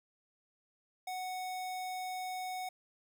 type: tone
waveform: square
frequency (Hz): 740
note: F#5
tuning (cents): 0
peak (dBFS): -38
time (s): 1.07-2.69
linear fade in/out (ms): 5
effects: none